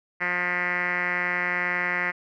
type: tone with low-pass filter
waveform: 5% pulse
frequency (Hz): 177.9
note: F3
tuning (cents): +32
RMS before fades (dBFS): -26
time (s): 0.2-2.12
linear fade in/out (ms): 20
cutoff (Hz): 2000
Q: 6.7
effects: none